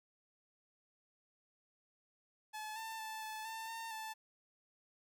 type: tone with pitch steps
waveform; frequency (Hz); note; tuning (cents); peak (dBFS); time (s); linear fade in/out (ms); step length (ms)
sawtooth; 860 / 892 / 878 / 869 / 894 / 908 / 879; A5 / A5 / A5 / A5 / A5 / A#5 / A5; -40 / +23 / -4 / -22 / +27 / -46 / -2; -39; 2.53-4.14; 20; 230
effects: none